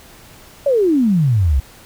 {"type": "exponential sweep", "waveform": "sine", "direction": "down", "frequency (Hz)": [587.3, 61.74], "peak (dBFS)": -11, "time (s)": [0.66, 1.6], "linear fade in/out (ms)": 5, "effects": ["pink hiss -43 dBFS RMS until 1.85 s"]}